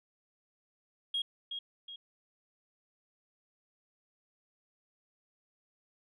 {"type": "tone with echo", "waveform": "sine", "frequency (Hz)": 3273, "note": "G#7", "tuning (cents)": -26, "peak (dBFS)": -29, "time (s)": [1.14, 1.22], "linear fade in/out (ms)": 5, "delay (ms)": 370, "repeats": 2, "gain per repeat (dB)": -7, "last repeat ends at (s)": 1.96, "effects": ["tanh soft clip ceiling -26 dBFS"]}